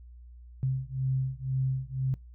sine beating tone pair, 130.81 / 132.81 Hz, C3 / C3, 0 / +26 cents, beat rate 2 Hz, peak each -30 dBFS, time 0.63-2.14 s, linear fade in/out 0 ms, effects noise-tail reverb RT60 0.2 s tail -22 dB re dry + added 60 Hz sine -46 dBFS peak until 2.34 s

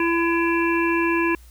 harmonic tone, 336.6 Hz, E4, 36 cents sharp, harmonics 1 / 3 / 5 / 7 / 8, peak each -20 / -25 / -27 / -28 / -29 dBFS, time 0-1.35 s, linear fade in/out 2 ms, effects added 60 Hz sine -44 dBFS peak until 1.5 s + white hiss -55 dBFS RMS until 1.5 s

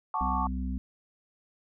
sine chord, D major seventh, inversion first, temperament equal, 740 / 880 / 1108.7 / 1174.7 Hz, F#5 / A5 / C#6 / D6, 0 / 0 / 0 / 0 cents, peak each -36 / -31 / -31 / -35 dBFS, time 0.14-0.47 s, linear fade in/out 2 ms
harmonic tone, 64 Hz, C2, 38 cents flat, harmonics 1 / 3 / 4, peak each -31 / -36 / -37 dBFS, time 0.21-0.78 s, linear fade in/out 0 ms
effects none

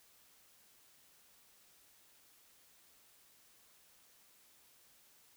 silence, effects white hiss -66 dBFS RMS until 5.36 s

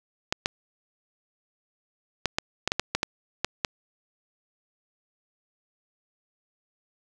clicks, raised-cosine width 0.2 ms, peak -6 dBFS, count 11, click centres 0.325 / 0.459 / 2.257 / 2.385 / 2.676 / 2.719 / 2.796 / 2.95 / 3.031 / 3.446 / 3.648 s, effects none

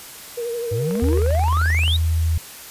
sine tone with vibrato, 470.9 Hz, A#4, 18 cents sharp, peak -23 dBFS, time 0.37-1.2 s, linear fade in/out 10 ms, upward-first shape triangle, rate 12 Hz, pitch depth 51 cents each way
triangle exponential sweep, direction up, 98 to 3951 Hz, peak -19 dBFS, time 0.71-1.97 s, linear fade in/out 10 ms
click train, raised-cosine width 0.5 ms, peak -19 dBFS, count 23, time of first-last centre 0.91-1.879 s, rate 22.7 Hz
sine tone with pitch glide, 77.78 to 81.13 Hz, D#2 to E2, 0 to -27 cents, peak -16 dBFS, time 1.02-2.38 s, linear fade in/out 5 ms, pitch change +73 cents, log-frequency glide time 1.17-1.55 s
effects white hiss -38 dBFS RMS until 2.7 s + resampled to 32000 Hz

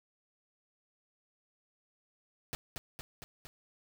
pink noise with echo, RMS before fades -38 dBFS, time 2.53-2.55 s, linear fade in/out 0 ms, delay 230 ms, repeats 4, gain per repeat -3 dB, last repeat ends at 3.47 s, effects none

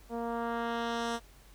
10% pulse tone with low-pass filter sweep, 233.1 Hz, A#3, in tune, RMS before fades -34 dBFS, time 0.09-1.2 s, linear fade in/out 50 ms, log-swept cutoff 580 to 9200 Hz, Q 0.87, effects added 48 Hz sine -55 dBFS peak until 1.54 s + pink hiss -60 dBFS RMS until 1.54 s

